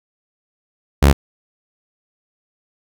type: tone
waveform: sawtooth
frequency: 70.2 Hz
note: C#2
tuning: 22 cents sharp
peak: -4 dBFS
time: 1.02-1.13 s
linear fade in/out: 10 ms
effects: none